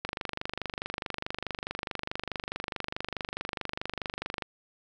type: click train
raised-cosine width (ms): 0.3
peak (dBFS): -16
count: 109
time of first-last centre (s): 0.05-4.422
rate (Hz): 24.7
effects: none